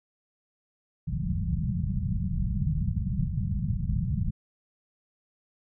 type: low-pass noise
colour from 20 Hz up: white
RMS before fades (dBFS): -28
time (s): 1.07-4.31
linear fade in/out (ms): 10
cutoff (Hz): 200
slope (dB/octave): 96
effects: none